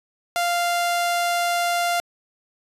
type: tone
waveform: sawtooth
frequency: 696 Hz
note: F5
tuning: 6 cents flat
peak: -16 dBFS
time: 0.36-2 s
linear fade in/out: 0 ms
effects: resampled to 32000 Hz